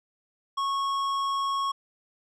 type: tone with tanh clipping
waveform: sine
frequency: 1100 Hz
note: C#6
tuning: 14 cents flat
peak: -27 dBFS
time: 0.57-1.72 s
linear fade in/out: 10 ms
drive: 12 dB
effects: none